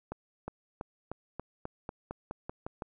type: accelerating click train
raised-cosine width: 1 ms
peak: -23 dBFS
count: 12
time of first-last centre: 0.12-2.822 s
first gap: 360 ms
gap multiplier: 0.92
effects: none